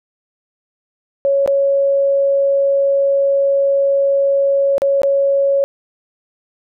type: tone with dropouts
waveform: sine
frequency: 554.4 Hz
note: C#5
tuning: in tune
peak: -11 dBFS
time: 1.25-5.64 s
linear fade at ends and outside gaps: 0 ms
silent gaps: 1.461-1.476 / 4.781-4.819 / 5.018-5.033 s
effects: none